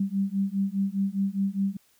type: beating tone pair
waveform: sine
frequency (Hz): 193.8 / 198.7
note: G3 / G3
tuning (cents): -20 / +24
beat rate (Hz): 4.9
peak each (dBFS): -27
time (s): 0-1.77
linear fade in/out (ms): 5
effects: white hiss -64 dBFS RMS until 1.99 s